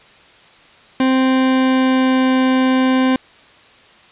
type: tone with pitch glide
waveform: 40% pulse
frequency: 261.2 to 259.4 Hz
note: C4 to C4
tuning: -3 to -15 cents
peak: -11 dBFS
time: 1-3.16 s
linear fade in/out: 2 ms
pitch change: -12 cents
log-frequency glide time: 1.18-2.34 s
effects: white hiss -46 dBFS RMS until 4.11 s + resampled to 8000 Hz